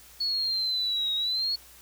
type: exponential two-way sweep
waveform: sine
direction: down then up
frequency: 4400 to 3775 to 4400 Hz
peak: -25 dBFS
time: 0.2-1.56 s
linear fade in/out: 10 ms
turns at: 1.15 s
effects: added 60 Hz sine -59 dBFS peak until 1.81 s + white hiss -52 dBFS RMS until 1.81 s